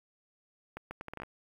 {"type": "accelerating click train", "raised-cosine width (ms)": 0.5, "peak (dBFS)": -25, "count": 9, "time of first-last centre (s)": [0.77, 1.234], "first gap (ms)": 140, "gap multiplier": 0.72, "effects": ["9-bit"]}